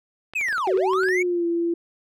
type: clicks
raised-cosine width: 0.3 ms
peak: -22 dBFS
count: 10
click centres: 0.336 / 0.412 / 0.485 / 0.527 / 0.581 / 0.674 / 0.774 / 0.934 / 1.034 / 1.087 s
type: linear two-way sweep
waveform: triangle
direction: down then up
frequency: 2641 to 349.2 to 2304 Hz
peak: -20 dBFS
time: 0.35-1.23 s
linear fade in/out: 10 ms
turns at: 0.75 s
type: tone with pitch glide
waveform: sine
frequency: 376.8 to 339.6 Hz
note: F#4 to F4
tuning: +32 to -48 cents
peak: -20 dBFS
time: 0.67-1.74 s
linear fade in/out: 5 ms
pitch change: -180 cents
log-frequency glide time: 1.04-1.46 s
effects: none